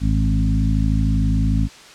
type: harmonic tone with a mistuned harmonic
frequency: 53.3 Hz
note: G#1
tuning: 46 cents sharp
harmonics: 1 / 2 / 3 / 4 / 5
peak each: -18 / -21 / -23 / -24 / -25 dBFS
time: 0-1.69 s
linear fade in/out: 50 ms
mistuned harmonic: 2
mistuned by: -19 cents
effects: white hiss -42 dBFS RMS until 1.94 s + low-pass 6000 Hz 12 dB/octave